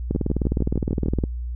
two click trains, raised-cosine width 3 ms, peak -9 / -11 dBFS, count 23 / 7, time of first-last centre 0.11-1.238 / 0.15-1.06 s, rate 19.5 / 6.59 Hz, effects added 60 Hz sine -26 dBFS peak until 1.55 s

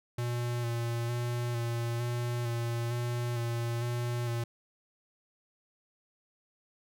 square tone with vibrato, 119 Hz, A#2, 36 cents sharp, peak -31 dBFS, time 0.18-4.44 s, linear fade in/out 5 ms, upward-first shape square, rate 1.1 Hz, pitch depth 22 cents each way, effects none

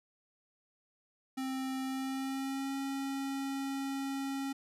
square tone with pitch glide, 263.4 to 272.8 Hz, C4 to C#4, +12 to -28 cents, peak -35 dBFS, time 1.37-4.53 s, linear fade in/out 10 ms, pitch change +60 cents, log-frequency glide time 1.83-2.75 s, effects resampled to 32000 Hz

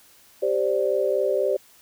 sine chord, G suspended fourth, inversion none, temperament equal, 392 / 523.3 / 587.3 Hz, G4 / C5 / D5, 0 / 0 / 0 cents, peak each -24 dBFS, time 0.42-1.57 s, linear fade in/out 10 ms, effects white hiss -54 dBFS RMS until 1.81 s

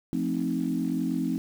sine chord, F dominant seventh, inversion none, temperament equal, 174.61 / 220 / 261.6 / 311.1 Hz, F3 / A3 / C4 / Eb4, 0 / 0 / 0 / 0 cents, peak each -31 / -32 / -28 / -31 dBFS, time 0.13-1.38 s, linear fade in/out 0 ms, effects tanh soft clip ceiling -15 dBFS + 8-bit

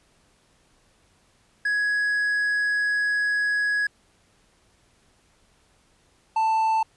triangle tone pair in turn, 1671 / 885.2 Hz, G#6 / A5, +10 / +10 cents, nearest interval major seventh, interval 1100 cents, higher first, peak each -19 / -17 dBFS, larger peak second, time 1.65-3.87 / 6.36-6.83 s, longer first, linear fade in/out 5 ms, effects pink hiss -62 dBFS RMS until 6.96 s + resampled to 24000 Hz

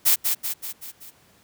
blue noise with echo, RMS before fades -17 dBFS, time 0.05-0.16 s, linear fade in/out 20 ms, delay 190 ms, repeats 5, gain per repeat -5 dB, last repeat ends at 1.11 s, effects pink hiss -57 dBFS RMS until 1.43 s + high-pass 80 Hz 12 dB/octave

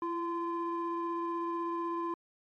triangle ring-modulated tone, 346 Hz, F4, 16 cents flat, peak -26 dBFS, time 0.02-2.14 s, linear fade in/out 2 ms, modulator 684 Hz, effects tanh soft clip ceiling -23 dBFS + MP3 48 kbps

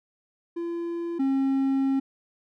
triangle tone pair in turn, 340.2 / 270 Hz, F4 / C#4, -45 / -45 cents, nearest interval major third, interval 400 cents, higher first, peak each -26 / -19 dBFS, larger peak second, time 0.56-1.19 / 1.19-2 s, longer second, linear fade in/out 10 ms, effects none

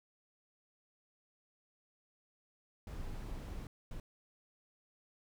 brown noise bursts at uneven times, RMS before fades -43 dBFS, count 2, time 2.87-3.67 / 3.91-4 s, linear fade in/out 2 ms, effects none

